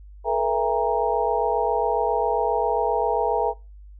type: tone cluster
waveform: sine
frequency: 435.5 / 482.9 / 667 / 807 / 934 Hz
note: A4 / B4 / E5 / G#5 / A#5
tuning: -18 / -39 / +20 / -50 / +3 cents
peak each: -26 dBFS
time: 0.24-3.54 s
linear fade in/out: 50 ms
effects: noise-tail reverb RT60 0.3 s tail -25 dB re dry + added 50 Hz sine -41 dBFS peak until 3.99 s